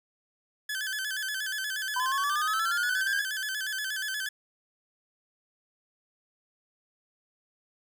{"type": "tone with vibrato", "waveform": "sawtooth", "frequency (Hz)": 1623, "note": "G#6", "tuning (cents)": -40, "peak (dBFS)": -27, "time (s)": [0.69, 4.29], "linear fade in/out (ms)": 5, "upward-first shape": "square", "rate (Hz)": 8.4, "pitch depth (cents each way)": 88}
{"type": "linear sweep", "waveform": "triangle", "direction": "up", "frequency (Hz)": [987.8, 1649], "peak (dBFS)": -25, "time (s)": [1.96, 3.22], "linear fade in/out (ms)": 5}
{"effects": []}